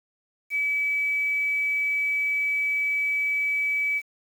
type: tone with quantisation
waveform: sine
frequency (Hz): 2291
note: D7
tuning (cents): -44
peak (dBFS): -22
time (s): 0.5-4.02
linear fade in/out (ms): 50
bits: 8
effects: none